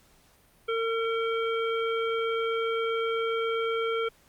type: harmonic tone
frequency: 454.6 Hz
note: A#4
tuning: 43 cents flat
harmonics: 1 / 3 / 5 / 7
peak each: -27 / -32 / -37 / -39 dBFS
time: 0.68-4.09 s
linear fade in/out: 10 ms
effects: pink hiss -61 dBFS RMS until 4.28 s + Opus 48 kbps